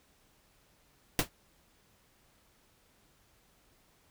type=noise with exponential decay; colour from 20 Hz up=pink; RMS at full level=-22 dBFS; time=1.19-1.29 s; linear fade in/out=1 ms; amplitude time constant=20 ms; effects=pink hiss -67 dBFS RMS until 4.1 s